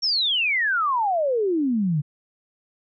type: exponential sweep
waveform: sine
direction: down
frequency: 5620 to 140 Hz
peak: -19 dBFS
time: 0.02-2.02 s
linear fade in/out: 20 ms
effects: none